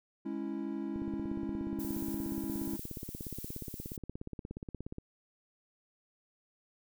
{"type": "chord", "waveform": "triangle", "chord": "C# minor", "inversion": "second", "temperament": "equal", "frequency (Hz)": [207.7, 277.2, 329.6], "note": ["G#3", "C#4", "E4"], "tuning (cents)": [0, 0, 0], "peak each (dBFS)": [-38, -37, -37], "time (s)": [0.25, 2.77], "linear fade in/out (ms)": 10}
{"type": "click train", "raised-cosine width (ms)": 3, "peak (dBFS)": -28, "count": 69, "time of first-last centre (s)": [0.96, 4.984], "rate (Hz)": 16.9}
{"type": "noise with tremolo", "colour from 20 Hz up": "violet", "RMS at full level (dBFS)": -45, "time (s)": [1.79, 3.97], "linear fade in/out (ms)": 10, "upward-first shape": "square", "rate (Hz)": 1.4, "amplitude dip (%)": 25}
{"effects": []}